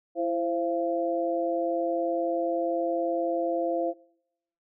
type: tone cluster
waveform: sine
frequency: 335 / 524 / 683 Hz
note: E4 / C5 / F5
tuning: +28 / +2 / -39 cents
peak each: -29 dBFS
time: 0.15-3.94 s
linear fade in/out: 50 ms
effects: noise-tail reverb RT60 0.8 s tail -24 dB re dry